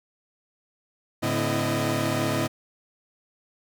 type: tone cluster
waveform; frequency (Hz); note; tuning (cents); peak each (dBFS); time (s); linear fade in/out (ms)
sawtooth; 108.5 / 143.9 / 254.2 / 331.4 / 618; A2 / D3 / C4 / E4 / D#5; -24 / -35 / -50 / +9 / -12; -26; 1.22-2.48; 20
effects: none